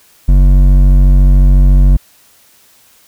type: tone with hard clipping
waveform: triangle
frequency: 47 Hz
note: F#1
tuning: 28 cents sharp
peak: -5 dBFS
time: 0.28-1.97 s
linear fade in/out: 10 ms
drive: 13 dB
effects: white hiss -47 dBFS RMS until 3.07 s